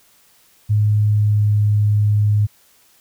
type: tone with pitch glide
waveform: sine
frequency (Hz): 105.3 to 104.51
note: G#2 to G#2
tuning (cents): +24 to +11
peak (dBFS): -12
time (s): 0.69-2.47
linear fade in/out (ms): 20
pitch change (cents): -13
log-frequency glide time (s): 1.04-1.49
effects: white hiss -54 dBFS RMS until 3 s